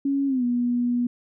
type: tone with pitch glide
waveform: sine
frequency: 277.2 to 242.7 Hz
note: C#4 to B3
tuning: 0 to -30 cents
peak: -20 dBFS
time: 0.05-1.07 s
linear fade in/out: 5 ms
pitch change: -230 cents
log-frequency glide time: 0.27-0.44 s
effects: none